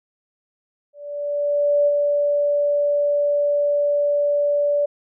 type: tone with ADSR envelope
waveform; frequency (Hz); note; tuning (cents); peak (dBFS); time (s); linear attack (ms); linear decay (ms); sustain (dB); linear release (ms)
sine; 580; D5; -22; -13; 0.93-4.86; 940; 35; -3; 10
effects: none